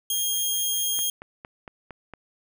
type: tone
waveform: 10% pulse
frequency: 3239 Hz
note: G#7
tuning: 44 cents flat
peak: -15 dBFS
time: 0.1-1.1 s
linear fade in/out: 2 ms
type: click train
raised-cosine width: 0.5 ms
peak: -24 dBFS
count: 6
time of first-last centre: 0.99-2.137 s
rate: 4.36 Hz
effects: none